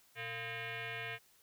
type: tone with frequency modulation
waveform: sine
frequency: 120 Hz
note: B2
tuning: 49 cents flat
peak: -39 dBFS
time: 0.15-1.19 s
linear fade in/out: 50 ms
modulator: 574 Hz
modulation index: 4.7
effects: white hiss -67 dBFS RMS until 1.42 s